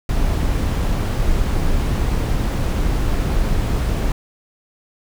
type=noise; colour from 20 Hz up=brown; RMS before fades=-18 dBFS; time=0.09-4.12 s; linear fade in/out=2 ms; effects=none